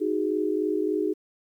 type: tone cluster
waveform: sine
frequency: 311.3 / 370.8 / 414.4 Hz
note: D#4 / F#4 / G#4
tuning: +1 / +4 / -4 cents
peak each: -27 / -28 / -27 dBFS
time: 0-1.14 s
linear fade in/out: 20 ms
effects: 10-bit